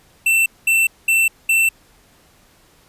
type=tone bursts; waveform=square; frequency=2682 Hz; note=E7; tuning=29 cents sharp; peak=-13 dBFS; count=4; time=0.26-1.69 s; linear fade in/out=5 ms; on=200 ms; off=210 ms; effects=pink hiss -53 dBFS RMS until 2.88 s + resampled to 32000 Hz